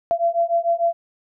sine beating tone pair, 676 / 682.7 Hz, E5 / F5, +43 / -40 cents, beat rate 6.7 Hz, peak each -20 dBFS, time 0.11-0.93 s, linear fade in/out 0 ms, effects none

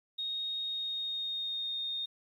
sine tone with pitch glide, 3729 to 3684 Hz, A#7 to A#7, 0 to -21 cents, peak -33 dBFS, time 0.18-2.06 s, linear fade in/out 10 ms, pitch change -21 cents, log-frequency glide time 0.6-1.79 s, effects 11-bit

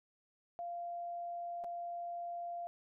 sine tone with dropouts, 693 Hz, F5, 14 cents flat, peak -39 dBFS, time 0.59-2.67 s, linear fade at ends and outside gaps 0 ms, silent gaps 1.639-1.644 s, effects none

